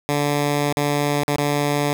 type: tone with dropouts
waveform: 10% pulse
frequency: 145.3 Hz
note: D3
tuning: 18 cents flat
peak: -10 dBFS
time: 0.09-1.93 s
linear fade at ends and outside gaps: 0 ms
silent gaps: 0.726-0.771 / 1.234-1.281 / 1.362-1.384 s
effects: none